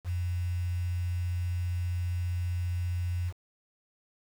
sine tone with quantisation, 88.5 Hz, F2, 23 cents sharp, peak -28 dBFS, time 0.04-3.33 s, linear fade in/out 50 ms, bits 8, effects none

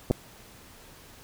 clicks, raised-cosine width 2 ms, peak -16 / -8 dBFS, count 2, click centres 0.102 / 0.11 s, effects pink hiss -51 dBFS RMS until 1.23 s

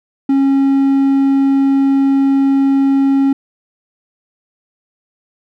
triangle tone, 273.3 Hz, C#4, 24 cents flat, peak -7 dBFS, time 0.29-3.33 s, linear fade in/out 5 ms, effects none

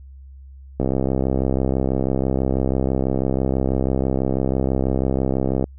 click train, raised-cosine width 2 ms, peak -7 dBFS, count 321, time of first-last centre 0.8-5.641 s, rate 66.1 Hz, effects added 67 Hz sine -38 dBFS peak until 5.78 s

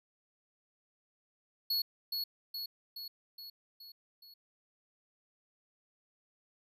square tone with echo, 4361 Hz, C#8, 29 cents flat, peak -30 dBFS, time 1.7-1.82 s, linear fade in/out 5 ms, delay 420 ms, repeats 6, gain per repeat -4 dB, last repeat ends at 4.34 s, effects none

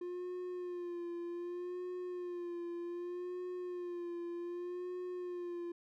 triangle tone with vibrato, 352.9 Hz, F4, 18 cents sharp, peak -37 dBFS, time 0.01-5.72 s, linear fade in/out 5 ms, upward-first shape sine, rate 0.65 Hz, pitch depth 42 cents each way, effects none

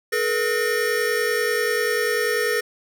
square tone cluster, 429.5 / 479.7 / 1828 Hz, A4 / A#4 / A#6, -42 / +50 / -34 cents, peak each -25 dBFS, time 0.12-2.61 s, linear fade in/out 10 ms, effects none

